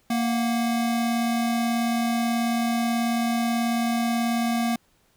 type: tone pair together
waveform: square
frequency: 232.2 / 735 Hz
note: A#3 / F#5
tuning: -7 / -12 cents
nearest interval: octave + minor sixth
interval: 1995 cents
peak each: -23 / -31 dBFS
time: 0.1-4.76 s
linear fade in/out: 5 ms
effects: pink hiss -64 dBFS RMS until 5.16 s